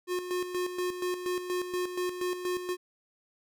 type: tone with tremolo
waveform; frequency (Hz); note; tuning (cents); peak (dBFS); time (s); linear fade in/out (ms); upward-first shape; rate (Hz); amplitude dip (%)
square; 360; F#4; -47; -29; 0.07-2.77; 50; square; 4.2; 60
effects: none